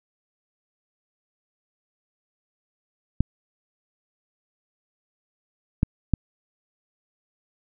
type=clicks; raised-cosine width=5 ms; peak=-6 dBFS; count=3; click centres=3.206 / 5.831 / 6.137 s; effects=none